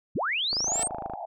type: linear sweep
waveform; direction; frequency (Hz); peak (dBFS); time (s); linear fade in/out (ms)
sine; up; 61.4 to 8710; -25; 0.15-0.88; 10
type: click train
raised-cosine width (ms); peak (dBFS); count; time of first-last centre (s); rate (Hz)
1; -22; 17; 0.53-1.136; 26.4
type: tone with exponential growth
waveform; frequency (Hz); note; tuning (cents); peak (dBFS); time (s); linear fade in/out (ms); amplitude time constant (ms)
5% pulse; 449.8; A4; +38; -22; 0.6-0.83; 1; 48
type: band-pass noise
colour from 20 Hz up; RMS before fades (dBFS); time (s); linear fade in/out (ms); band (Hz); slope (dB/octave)
white; -36; 0.66-1.26; 10; 640 to 830; 96
effects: none